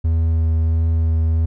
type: tone with vibrato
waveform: triangle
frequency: 81.1 Hz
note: E2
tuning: 28 cents flat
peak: -12 dBFS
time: 0.04-1.46 s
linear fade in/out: 10 ms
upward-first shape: sine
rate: 1.5 Hz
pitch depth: 11 cents each way
effects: none